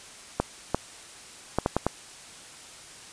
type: clicks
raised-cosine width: 1 ms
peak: -8 dBFS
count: 6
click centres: 0.4 / 0.746 / 1.586 / 1.661 / 1.766 / 1.866 s
effects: white hiss -46 dBFS RMS until 3.12 s + resampled to 22050 Hz